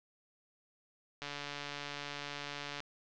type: click train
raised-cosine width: 0.2 ms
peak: -23 dBFS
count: 229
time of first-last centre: 1.22-2.803 s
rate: 144 Hz
effects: low-pass 5000 Hz 12 dB/octave